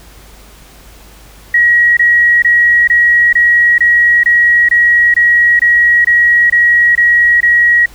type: tone bursts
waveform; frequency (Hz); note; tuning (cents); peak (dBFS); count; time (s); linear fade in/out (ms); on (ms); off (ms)
sine; 1905; A#6; +37; -5; 14; 1.54-7.859; 5; 430; 23
effects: added 50 Hz sine -38 dBFS peak until 7.94 s + pink hiss -40 dBFS RMS until 7.94 s